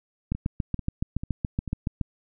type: two click trains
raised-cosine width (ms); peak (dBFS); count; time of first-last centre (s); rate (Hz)
5; -20 / -13; 4 / 13; 0.35-1.677 / 0.32-2.013; 2.26 / 7.09
effects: none